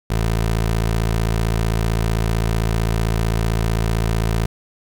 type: tone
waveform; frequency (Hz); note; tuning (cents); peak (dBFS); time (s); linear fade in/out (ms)
20% pulse; 55.6; A1; +19; -12; 0.1-4.46; 5
effects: 8-bit